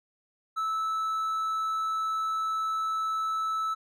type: tone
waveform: triangle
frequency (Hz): 1309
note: E6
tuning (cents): -13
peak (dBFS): -25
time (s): 0.56-3.75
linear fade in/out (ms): 20
effects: none